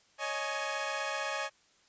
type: chord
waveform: 15% pulse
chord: C# suspended second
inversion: none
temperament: equal with one note detuned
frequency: 554.4 / 622.3 / 839.3 Hz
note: C#5 / D#5 / G#5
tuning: 0 / 0 / +18 cents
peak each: -31 dBFS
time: 0.18-1.5 s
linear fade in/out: 50 ms
effects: white hiss -66 dBFS RMS until 1.88 s + resampled to 16000 Hz